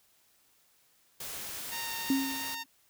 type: noise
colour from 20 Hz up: white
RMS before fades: -40 dBFS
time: 1.2-2.55 s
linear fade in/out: 5 ms
type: tone with vibrato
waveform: 10% pulse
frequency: 921 Hz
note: A#5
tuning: 21 cents flat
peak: -28 dBFS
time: 1.71-2.64 s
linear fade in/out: 20 ms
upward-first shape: triangle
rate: 3 Hz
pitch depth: 9 cents each way
type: tone with exponential decay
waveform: sine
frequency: 270 Hz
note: C#4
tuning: 45 cents flat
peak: -22 dBFS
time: 2.1-2.66 s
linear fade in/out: 2 ms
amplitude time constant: 120 ms
effects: white hiss -67 dBFS RMS until 2.89 s